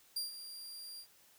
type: tone with ADSR envelope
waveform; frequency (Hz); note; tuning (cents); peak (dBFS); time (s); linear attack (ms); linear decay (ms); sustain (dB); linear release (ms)
sawtooth; 4767; D8; +25; -31; 0.16-1.07; 7; 140; -12; 80
effects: white hiss -65 dBFS RMS until 1.38 s